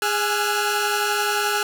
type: tone cluster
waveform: sawtooth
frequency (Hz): 412.3 / 836 / 1352 / 1465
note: G#4 / G#5 / E6 / F#6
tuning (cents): -13 / +11 / +43 / -18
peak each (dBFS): -22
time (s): 0.02-1.63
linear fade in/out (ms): 2
effects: none